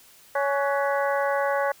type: harmonic tone with a mistuned harmonic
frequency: 280 Hz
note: C#4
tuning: 18 cents sharp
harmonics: 2 / 3 / 4 / 5 / 6 / 7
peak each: -24 / -28 / -30 / -32 / -34 / -35 dBFS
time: 0.35-1.72 s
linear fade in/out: 5 ms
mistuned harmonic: 5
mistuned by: +100 cents
effects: white hiss -53 dBFS RMS until 1.8 s